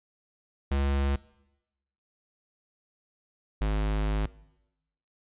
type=tone pair in turn; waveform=square; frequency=69.4 / 51.99 Hz; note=C#2 / G#1; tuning=+3 / +3 cents; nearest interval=perfect fourth; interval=500 cents; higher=first; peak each=-25 dBFS; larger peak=neither; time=0.71-1.16 / 3.61-4.26 s; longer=second; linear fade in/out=5 ms; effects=noise-tail reverb RT60 0.9 s tail -20 dB re dry + resampled to 8000 Hz